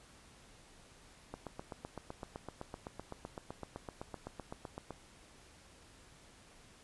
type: click train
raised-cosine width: 1 ms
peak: -28 dBFS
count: 29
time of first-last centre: 1.34-4.907 s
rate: 7.85 Hz
effects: pink hiss -60 dBFS RMS until 6.83 s + resampled to 24000 Hz